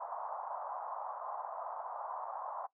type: band-pass noise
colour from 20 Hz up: white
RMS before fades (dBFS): -42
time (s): 0-2.67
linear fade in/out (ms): 10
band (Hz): 640 to 1100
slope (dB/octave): 48
effects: noise-tail reverb RT60 0.1 s tail -18 dB re dry